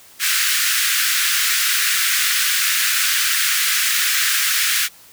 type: high-pass noise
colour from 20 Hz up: pink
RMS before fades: -18 dBFS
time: 0.19-4.89 s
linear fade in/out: 50 ms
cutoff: 1400 Hz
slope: 48 dB/octave
effects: white hiss -46 dBFS RMS until 5.12 s